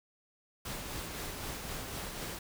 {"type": "noise with tremolo", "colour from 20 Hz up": "pink", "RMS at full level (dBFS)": -39, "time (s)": [0.65, 2.39], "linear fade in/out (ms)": 5, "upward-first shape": "triangle", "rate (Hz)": 3.9, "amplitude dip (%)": 35, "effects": []}